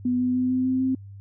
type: tone with pitch steps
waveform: sine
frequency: 248.1 / 250.7 / 253.3 / 256 / 258.6 / 261.3 Hz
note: B3 / B3 / B3 / C4 / C4 / C4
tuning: +8 / +26 / +44 / -38 / -20 / -2 cents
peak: -20 dBFS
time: 0.05-0.95 s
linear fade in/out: 5 ms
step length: 150 ms
effects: added 99 Hz sine -39 dBFS peak until 1.2 s